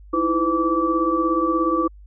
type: tone cluster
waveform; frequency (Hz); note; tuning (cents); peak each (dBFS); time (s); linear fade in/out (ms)
sine; 317.6 / 334.4 / 507 / 1156; D#4 / E4 / B4 / D6; +36 / +25 / +45 / -28; -24 / -22 / -26 / -21; 0.13-1.88; 10
effects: added 50 Hz sine -41 dBFS peak until 2.06 s